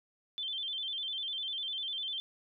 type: tone with vibrato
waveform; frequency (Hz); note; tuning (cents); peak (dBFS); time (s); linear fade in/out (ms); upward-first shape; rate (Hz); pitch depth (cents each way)
sine; 3322; G#7; 0; -34; 0.38-2.2; 0; square; 10; 91
effects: none